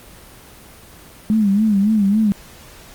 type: tone with vibrato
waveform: sine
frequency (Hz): 207.7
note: G#3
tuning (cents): 0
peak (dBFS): -12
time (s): 1.3-2.32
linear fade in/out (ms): 0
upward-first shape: sine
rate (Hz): 3.6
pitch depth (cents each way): 110
effects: pink hiss -42 dBFS RMS until 2.94 s + Opus 24 kbps